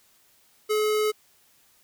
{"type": "tone", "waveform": "square", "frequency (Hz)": 426.8, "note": "G#4", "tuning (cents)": 47, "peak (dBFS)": -22, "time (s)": [0.69, 1.12], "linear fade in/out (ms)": 20, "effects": ["white hiss -61 dBFS RMS until 1.83 s"]}